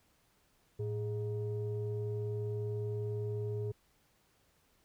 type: tone pair together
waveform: sine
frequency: 110 / 415.3 Hz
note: A2 / G#4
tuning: 0 / 0 cents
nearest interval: octave + major seventh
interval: 2300 cents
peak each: -34 / -37 dBFS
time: 0.79-3.72 s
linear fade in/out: 10 ms
effects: tanh soft clip ceiling -29 dBFS + pink hiss -71 dBFS RMS until 4.84 s